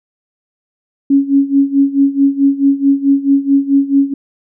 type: tone with tremolo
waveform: sine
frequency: 277.2 Hz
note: C#4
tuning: in tune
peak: -5 dBFS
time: 1.1-4.14 s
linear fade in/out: 5 ms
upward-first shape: sine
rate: 4.6 Hz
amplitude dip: 85%
effects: none